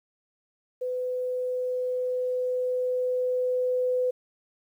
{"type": "tone with level ramp", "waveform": "sine", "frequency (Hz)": 503, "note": "B4", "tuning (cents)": 32, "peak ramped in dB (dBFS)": [-27, -22], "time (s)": [0.81, 4.11], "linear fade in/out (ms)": 10, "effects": ["10-bit"]}